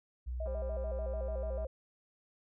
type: tone with pitch glide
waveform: sine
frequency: 61.74 to 60.96 Hz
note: B1 to B1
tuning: 0 to -22 cents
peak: -35 dBFS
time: 0.26-1.67 s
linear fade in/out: 20 ms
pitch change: -22 cents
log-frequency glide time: 0.53-0.93 s
type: tone with vibrato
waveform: sine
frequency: 580 Hz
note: D5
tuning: 22 cents flat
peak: -38 dBFS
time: 0.4-1.67 s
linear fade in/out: 5 ms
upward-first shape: square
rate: 6.8 Hz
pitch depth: 160 cents each way
type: click train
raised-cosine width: 1 ms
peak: -40 dBFS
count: 236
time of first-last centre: 0.46-1.647 s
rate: 198 Hz
effects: none